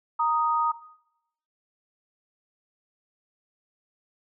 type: tone pair together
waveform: sine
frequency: 932.3 / 1244.5 Hz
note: A#5 / D#6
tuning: 0 / 0 cents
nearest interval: perfect fourth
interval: 500 cents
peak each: -24 dBFS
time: 0.19-0.72 s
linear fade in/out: 10 ms
effects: noise-tail reverb RT60 0.8 s tail -17 dB re dry